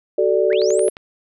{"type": "chord", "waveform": "sine", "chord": "D major", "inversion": "first", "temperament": "equal with one note detuned", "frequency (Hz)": [377.3, 440, 587.3], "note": ["F#4", "A4", "D5"], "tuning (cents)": [34, 0, 0], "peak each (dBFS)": -18, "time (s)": [0.18, 0.89], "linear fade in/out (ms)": 5}
{"type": "linear sweep", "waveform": "sine", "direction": "up", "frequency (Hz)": [1408, 11200], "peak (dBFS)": -28, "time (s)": [0.5, 0.9], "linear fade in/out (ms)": 5}
{"type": "click train", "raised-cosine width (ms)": 0.3, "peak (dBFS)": -19, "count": 6, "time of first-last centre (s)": [0.53, 0.969], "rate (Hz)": 11.4}
{"effects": []}